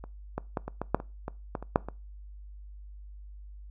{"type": "clicks", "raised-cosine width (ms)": 1, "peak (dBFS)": [-28, -17, -15, -21, -17, -8, -24, -20, -17, -26, -6, -22], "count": 12, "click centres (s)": [0.04, 0.38, 0.572, 0.68, 0.816, 0.946, 1.001, 1.281, 1.552, 1.626, 1.759, 1.886], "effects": ["noise-tail reverb RT60 0.3 s tail -22 dB re dry", "added 50 Hz sine -43 dBFS peak until 3.7 s"]}